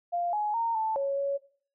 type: tone with pitch steps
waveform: sine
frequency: 697 / 840 / 921 / 880 / 554 / 558 Hz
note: F5 / G#5 / A#5 / A5 / C#5 / C#5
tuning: -4 / +19 / -21 / 0 / -1 / +11 cents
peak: -26 dBFS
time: 0.12-1.38 s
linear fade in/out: 20 ms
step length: 210 ms
effects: noise-tail reverb RT60 0.5 s tail -18 dB re dry